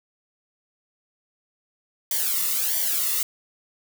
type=noise with flanger; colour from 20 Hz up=blue; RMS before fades=-24 dBFS; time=2.11-3.23 s; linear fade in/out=2 ms; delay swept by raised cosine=0.75 to 1.29 ms; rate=1.5 Hz; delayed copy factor=-1; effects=none